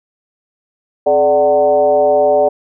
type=tone with frequency modulation; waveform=sine; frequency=587.3 Hz; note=D5; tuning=in tune; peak=-8 dBFS; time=1.06-2.49 s; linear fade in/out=10 ms; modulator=161 Hz; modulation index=1; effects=none